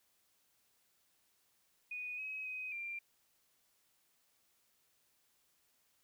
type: tone with pitch steps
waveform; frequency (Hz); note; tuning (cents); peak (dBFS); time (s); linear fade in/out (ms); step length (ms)
sine; 2476 / 2546 / 2515 / 2376; D#7 / D#7 / D#7 / D7; -9 / +39 / +18 / +20; -40; 1.91-2.99; 5; 270
effects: white hiss -75 dBFS RMS until 6.03 s